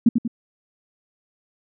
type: tone with echo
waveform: sine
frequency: 233.2 Hz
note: A#3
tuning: 1 cent sharp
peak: -9 dBFS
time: 0.06-0.09 s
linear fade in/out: 5 ms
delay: 94 ms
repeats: 2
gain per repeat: -6 dB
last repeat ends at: 0.278 s
effects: none